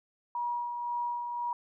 sine tone with tremolo, 959 Hz, A#5, 49 cents sharp, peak -29 dBFS, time 0.35-1.53 s, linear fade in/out 2 ms, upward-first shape sine, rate 1.9 Hz, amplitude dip 40%, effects none

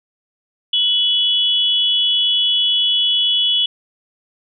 sine tone pair together, 2974 / 3375 Hz, F#7 / G#7, +8 / +27 cents, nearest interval major second, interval 219 cents, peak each -16 dBFS, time 0.73-3.66 s, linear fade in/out 5 ms, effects none

